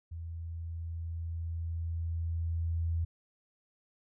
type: tone with level ramp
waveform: sine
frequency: 83.1 Hz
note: E2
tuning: 15 cents sharp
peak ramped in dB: -38 to -28 dBFS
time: 0.11-3.05 s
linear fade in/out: 10 ms
effects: none